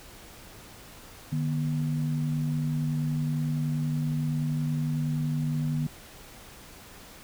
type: tone pair together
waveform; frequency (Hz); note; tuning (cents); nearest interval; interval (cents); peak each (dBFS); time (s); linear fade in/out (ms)
sine; 151.4 / 242.1; D#3 / B3; -47 / -34; minor sixth; 813; -26 / -32; 1.32-5.87; 5
effects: pink hiss -48 dBFS RMS until 7.23 s